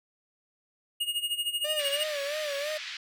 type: tone with tremolo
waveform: square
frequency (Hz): 2860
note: F7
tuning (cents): +41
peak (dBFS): -26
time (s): 1-2.04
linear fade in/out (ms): 10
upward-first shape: sine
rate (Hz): 13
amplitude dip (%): 80
type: tone with vibrato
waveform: 45% pulse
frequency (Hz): 587.3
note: D5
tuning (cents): 0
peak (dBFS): -31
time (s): 1.64-2.78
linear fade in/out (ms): 10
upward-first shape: sine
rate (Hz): 3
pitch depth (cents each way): 91
type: band-pass noise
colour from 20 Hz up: pink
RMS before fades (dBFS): -39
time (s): 1.79-2.97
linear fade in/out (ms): 2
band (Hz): 1800 to 4800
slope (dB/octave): 24
effects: none